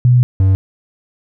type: tone pair in turn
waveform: sine / triangle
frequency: 123.8 / 95.49 Hz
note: B2 / G2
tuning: +5 / -45 cents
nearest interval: major third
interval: 450 cents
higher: first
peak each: -6 dBFS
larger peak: neither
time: 0.05-0.23 / 0.4-0.55 s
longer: first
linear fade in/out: 0 ms
effects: none